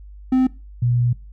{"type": "tone pair in turn", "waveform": ["triangle", "sine"], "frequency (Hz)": [258.5, 121.22], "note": ["C4", "B2"], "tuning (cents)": [-21, -32], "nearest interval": "octave + minor second", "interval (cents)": 1311, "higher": "first", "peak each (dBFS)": [-11, -15], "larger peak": "first", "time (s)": [[0.32, 0.47], [0.82, 1.13]], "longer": "second", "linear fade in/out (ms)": 5, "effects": ["noise-tail reverb RT60 0.3 s tail -21 dB re dry", "added 50 Hz sine -37 dBFS peak until 1.32 s"]}